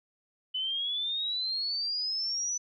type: exponential sweep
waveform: sine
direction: up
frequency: 2994 to 6010 Hz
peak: -29 dBFS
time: 0.54-2.58 s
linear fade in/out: 10 ms
effects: none